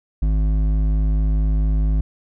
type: tone with hard clipping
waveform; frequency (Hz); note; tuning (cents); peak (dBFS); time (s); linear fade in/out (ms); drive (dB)
sine; 52.2; G#1; +10; -17; 0.22-2.01; 5; 9
effects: none